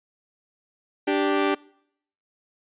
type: tone pair together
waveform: sawtooth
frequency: 293.3 / 391.5 Hz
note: D4 / G4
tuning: -2 / -2 cents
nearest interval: perfect fourth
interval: 500 cents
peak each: -19 dBFS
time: 1.07-1.55 s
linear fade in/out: 10 ms
effects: noise-tail reverb RT60 0.7 s tail -24 dB re dry + resampled to 8000 Hz